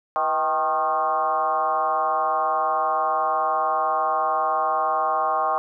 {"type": "tone with frequency modulation", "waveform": "sine", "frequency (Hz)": 932.3, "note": "A#5", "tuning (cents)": 0, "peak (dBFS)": -19, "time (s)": [0.16, 5.58], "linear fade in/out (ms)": 0, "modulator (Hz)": 149, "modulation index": 2.1, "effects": []}